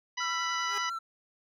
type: harmonic tone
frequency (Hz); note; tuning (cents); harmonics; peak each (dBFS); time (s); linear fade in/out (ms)
987.8; B5; 0; 1 / 2 / 3 / 4 / 5 / 6; -37 / -35 / -38 / -43 / -42 / -41; 0.17-0.9; 10
type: tone with vibrato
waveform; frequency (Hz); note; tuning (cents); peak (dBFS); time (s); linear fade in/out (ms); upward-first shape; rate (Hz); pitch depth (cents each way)
triangle; 1348; E6; +38; -31; 0.2-0.99; 10; sine; 10; 23
type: tone with exponential growth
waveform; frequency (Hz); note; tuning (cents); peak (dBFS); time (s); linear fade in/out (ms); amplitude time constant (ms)
10% pulse; 409.3; G#4; -25; -28; 0.58-0.78; 2; 43
effects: none